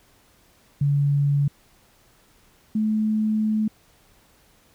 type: tone pair in turn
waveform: sine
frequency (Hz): 142.5 / 215.9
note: C#3 / A3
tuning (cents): +48 / -33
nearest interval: perfect fifth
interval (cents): 719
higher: second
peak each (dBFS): -17 / -19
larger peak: first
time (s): 0.81-1.48 / 2.75-3.68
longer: second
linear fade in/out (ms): 5
effects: pink hiss -58 dBFS RMS until 4.74 s